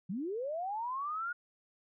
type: linear sweep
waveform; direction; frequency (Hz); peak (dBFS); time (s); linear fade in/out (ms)
sine; up; 164.81 to 1450; -34; 0.09-1.33; 10
effects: none